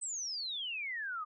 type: exponential sweep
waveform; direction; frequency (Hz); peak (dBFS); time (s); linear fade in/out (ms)
sine; down; 8300 to 1200; -36; 0.01-1.25; 20
effects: none